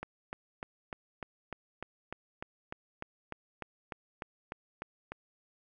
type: click train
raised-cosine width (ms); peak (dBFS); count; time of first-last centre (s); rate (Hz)
0.5; -23; 18; 0.03-5.12; 3.34
effects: none